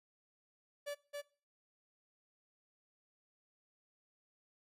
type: tone with echo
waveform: 45% pulse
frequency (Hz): 578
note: D5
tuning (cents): -28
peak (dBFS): -39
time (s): 0.86-0.95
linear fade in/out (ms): 20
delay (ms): 270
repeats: 1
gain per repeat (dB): -2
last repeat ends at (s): 1.22
effects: noise-tail reverb RT60 0.4 s tail -20 dB re dry + resampled to 32000 Hz